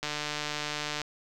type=click train; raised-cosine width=0.2 ms; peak=-15 dBFS; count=148; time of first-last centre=0.03-1.017 s; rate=149 Hz; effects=none